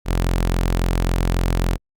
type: tone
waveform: sawtooth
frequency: 43.65 Hz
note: F1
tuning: in tune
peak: -13 dBFS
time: 0.05-1.78 s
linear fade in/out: 50 ms
effects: Opus 48 kbps